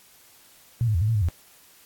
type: tone with pitch steps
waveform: sine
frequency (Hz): 118.6 / 107.6 / 83.5 / 106.5 / 113.9 / 104.1 / 84.9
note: A#2 / A2 / E2 / G#2 / A#2 / G#2 / F2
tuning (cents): +30 / -38 / +23 / +44 / -40 / +5 / -48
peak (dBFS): -19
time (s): 0.81-1.286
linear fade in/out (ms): 0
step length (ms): 68
effects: white hiss -54 dBFS RMS until 1.85 s + AAC 64 kbps